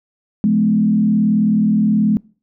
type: tone with frequency modulation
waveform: sine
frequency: 212.1 Hz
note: G#3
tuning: 37 cents sharp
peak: -11 dBFS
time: 0.44-2.17 s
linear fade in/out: 0 ms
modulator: 38.8 Hz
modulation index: 0.76
effects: noise-tail reverb RT60 0.4 s tail -24 dB re dry